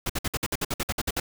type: noise bursts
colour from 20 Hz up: pink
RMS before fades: -27 dBFS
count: 13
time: 0.06-1.2 s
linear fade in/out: 5 ms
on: 36 ms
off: 56 ms
effects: none